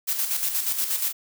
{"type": "noise with tremolo", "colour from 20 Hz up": "blue", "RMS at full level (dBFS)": -24, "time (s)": [0.07, 1.13], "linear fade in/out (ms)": 20, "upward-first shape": "square", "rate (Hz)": 8.4, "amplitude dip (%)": 50, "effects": []}